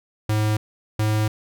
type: tone pair in turn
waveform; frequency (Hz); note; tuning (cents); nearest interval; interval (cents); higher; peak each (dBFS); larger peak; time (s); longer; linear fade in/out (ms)
square; 107.2 / 107.58; A2 / A2; -45 / -39; unison; 6; second; -19; neither; 0.29-0.57 / 0.99-1.28; second; 5
effects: none